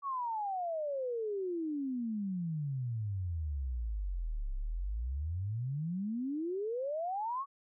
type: exponential two-way sweep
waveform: sine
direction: down then up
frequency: 1142 to 32.7 to 1142 Hz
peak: -33 dBFS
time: 0.02-7.46 s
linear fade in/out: 50 ms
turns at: 4.54 s
effects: none